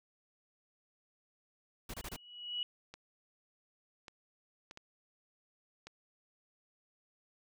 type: noise bursts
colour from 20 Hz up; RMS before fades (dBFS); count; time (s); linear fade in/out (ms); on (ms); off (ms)
pink; -43; 4; 1.89-2.164; 5; 49; 26
type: tone with exponential growth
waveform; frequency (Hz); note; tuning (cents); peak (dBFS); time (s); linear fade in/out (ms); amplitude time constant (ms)
sine; 2926; F#7; -20; -32; 1.94-2.63; 1; 150
type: clicks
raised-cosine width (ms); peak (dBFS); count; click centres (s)
0.2; -31; 5; 2.94 / 4.082 / 4.711 / 4.774 / 5.87
effects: none